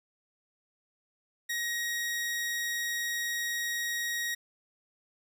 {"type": "tone", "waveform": "sawtooth", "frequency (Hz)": 1888, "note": "A#6", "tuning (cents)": 22, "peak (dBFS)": -27, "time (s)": [1.49, 4.35], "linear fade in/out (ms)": 10, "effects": []}